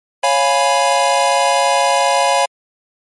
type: chord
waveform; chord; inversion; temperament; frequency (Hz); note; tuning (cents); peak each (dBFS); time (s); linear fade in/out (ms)
square; C# dominant seventh; none; equal; 554.4 / 698.5 / 830.6 / 987.8; C#5 / E#5 / G#5 / B5; 0 / 0 / 0 / 0; -18; 0.23-2.46; 10
effects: MP3 48 kbps